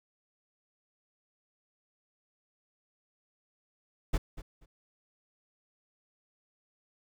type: noise with echo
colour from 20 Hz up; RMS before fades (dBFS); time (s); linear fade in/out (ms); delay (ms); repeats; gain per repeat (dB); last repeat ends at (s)
brown; -26; 4.13-4.18; 10; 240; 2; -15; 4.66
effects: none